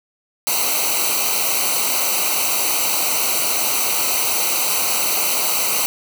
white noise with comb filter, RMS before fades -19 dBFS, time 0.47-5.86 s, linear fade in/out 0 ms, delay 0.58 ms, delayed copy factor -0.95, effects none

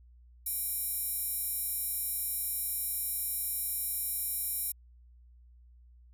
square tone with high-pass filter, 784 Hz, G5, in tune, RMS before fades -34 dBFS, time 0.46-4.72 s, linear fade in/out 5 ms, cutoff 11000 Hz, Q 3, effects added 60 Hz sine -54 dBFS peak until 6.13 s

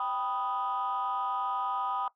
sine chord, G augmented, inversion none, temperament equal, 784 / 987.8 / 1244.5 Hz, G5 / B5 / D#6, 0 / 0 / 0 cents, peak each -33 / -33 / -32 dBFS, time 0-2.08 s, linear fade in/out 2 ms, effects noise-tail reverb RT60 0.1 s tail -17 dB re dry + tanh soft clip ceiling -23 dBFS

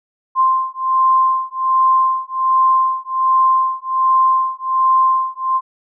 sine beating tone pair, 1046.5 / 1047.8 Hz, C6 / C6, 0 / +2 cents, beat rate 1.3 Hz, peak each -15 dBFS, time 0.35-5.61 s, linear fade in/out 50 ms, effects none

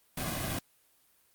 pink noise with comb filter, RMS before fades -34 dBFS, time 0.17-0.59 s, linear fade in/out 5 ms, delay 2.2 ms, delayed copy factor -0.6, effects white hiss -67 dBFS RMS until 1.34 s + Opus 32 kbps

